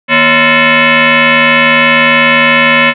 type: tone with frequency modulation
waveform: sine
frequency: 240 Hz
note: B3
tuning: 49 cents flat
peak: -4 dBFS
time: 0.08-2.94 s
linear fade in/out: 50 ms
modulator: 397 Hz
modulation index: 6.7
effects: none